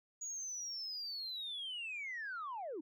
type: linear sweep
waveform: sine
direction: down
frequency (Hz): 6800 to 277.2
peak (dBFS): -39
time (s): 0.21-2.81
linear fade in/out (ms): 10
effects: tanh soft clip ceiling -37 dBFS